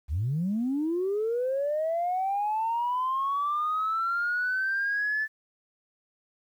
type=linear sweep; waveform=sine; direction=up; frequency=63 to 1755 Hz; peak=-24 dBFS; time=0.08-5.28 s; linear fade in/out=50 ms; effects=tanh soft clip ceiling -21 dBFS + 10-bit